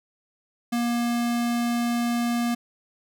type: tone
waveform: square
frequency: 237.5 Hz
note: A#3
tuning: 33 cents sharp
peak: -23 dBFS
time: 0.72-2.55 s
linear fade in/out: 10 ms
effects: none